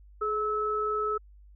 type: tone pair together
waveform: sine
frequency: 424.2 / 1300 Hz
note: G#4 / E6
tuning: +37 / -24 cents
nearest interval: octave + perfect fifth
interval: 1939 cents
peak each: -30 / -28 dBFS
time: 0.21-1.18 s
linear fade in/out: 10 ms
effects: added 50 Hz sine -50 dBFS peak until 1.55 s